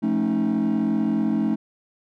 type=tone cluster; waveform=triangle; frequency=173.2 / 217.6 / 273.6 / 314 Hz; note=F3 / A3 / C#4 / D#4; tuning=-14 / -19 / -23 / +16 cents; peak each=-28 / -19 / -23 / -23 dBFS; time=0.02-1.56 s; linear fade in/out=20 ms; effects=tanh soft clip ceiling -13 dBFS